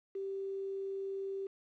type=tone with quantisation; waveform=sine; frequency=389.8 Hz; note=G4; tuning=10 cents flat; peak=-36 dBFS; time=0.15-1.47 s; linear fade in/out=5 ms; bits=9; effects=low-pass 2000 Hz 12 dB/octave